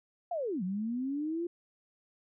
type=linear two-way sweep; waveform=sine; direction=down then up; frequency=726 to 176.6 to 351.1 Hz; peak=-31 dBFS; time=0.31-1.47 s; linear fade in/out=5 ms; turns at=0.63 s; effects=none